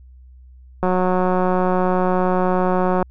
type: click train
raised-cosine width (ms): 1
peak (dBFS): -6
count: 403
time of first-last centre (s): 0.83-3.027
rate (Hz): 183
effects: added 63 Hz sine -41 dBFS peak until 3.1 s